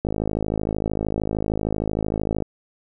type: click train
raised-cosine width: 2 ms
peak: -10 dBFS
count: 127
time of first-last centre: 0.05-2.423 s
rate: 53.1 Hz
effects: none